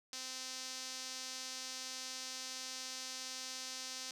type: tone with band-pass filter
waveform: sawtooth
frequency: 258.6 Hz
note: C4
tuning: 20 cents flat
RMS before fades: -45 dBFS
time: 0.13-4.11 s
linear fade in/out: 2 ms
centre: 5500 Hz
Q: 2.2
effects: none